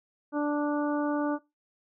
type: harmonic tone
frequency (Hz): 293.7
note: D4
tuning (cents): 0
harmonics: 1 / 2 / 3 / 4 / 5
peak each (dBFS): -26 / -32 / -36 / -38 / -40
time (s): 0.32-1.39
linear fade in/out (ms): 50
effects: noise-tail reverb RT60 0.2 s tail -18 dB re dry